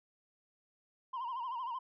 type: tone with vibrato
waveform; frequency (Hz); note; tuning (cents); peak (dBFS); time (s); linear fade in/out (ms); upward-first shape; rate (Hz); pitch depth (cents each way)
sine; 987.8; B5; 0; -34; 1.13-1.79; 10; sine; 13; 120
effects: tanh soft clip ceiling -35 dBFS